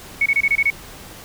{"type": "tone bursts", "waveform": "sine", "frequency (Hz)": 2217, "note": "C#7", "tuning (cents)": 0, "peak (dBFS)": -13, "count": 7, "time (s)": [0.21, 0.703], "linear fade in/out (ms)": 5, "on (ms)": 49, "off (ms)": 25, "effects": ["pink hiss -39 dBFS RMS until 1.24 s"]}